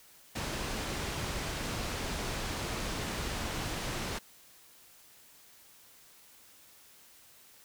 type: low-pass noise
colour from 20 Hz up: pink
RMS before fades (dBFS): -36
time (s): 0.35-4.19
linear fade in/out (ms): 10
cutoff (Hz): 7700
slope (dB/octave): 12
effects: white hiss -58 dBFS RMS until 7.64 s